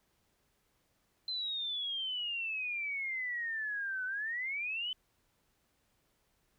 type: exponential two-way sweep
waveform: sine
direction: down then up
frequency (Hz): 4104 to 1492 to 3070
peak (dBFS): -34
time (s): 1.28-4.93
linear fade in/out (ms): 2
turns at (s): 4.05
effects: pink hiss -75 dBFS RMS until 6.58 s